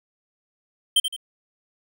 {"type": "tone with echo", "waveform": "square", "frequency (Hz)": 3136, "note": "G7", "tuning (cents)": 0, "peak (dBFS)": -15, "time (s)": [0.96, 1], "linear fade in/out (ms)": 5, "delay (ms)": 82, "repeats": 2, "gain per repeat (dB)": -8, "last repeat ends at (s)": 1.164, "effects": []}